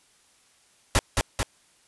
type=noise with echo; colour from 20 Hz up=pink; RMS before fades=-19 dBFS; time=0.95-0.99 s; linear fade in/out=0 ms; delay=220 ms; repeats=2; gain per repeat=-3 dB; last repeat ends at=1.43 s; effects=white hiss -61 dBFS RMS until 1.87 s + resampled to 24000 Hz